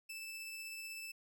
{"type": "tone with tremolo", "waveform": "sawtooth", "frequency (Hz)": 2637, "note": "E7", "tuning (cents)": 0, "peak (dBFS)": -40, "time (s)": [0.09, 1.12], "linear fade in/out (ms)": 10, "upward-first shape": "triangle", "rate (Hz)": 16, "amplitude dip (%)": 25, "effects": []}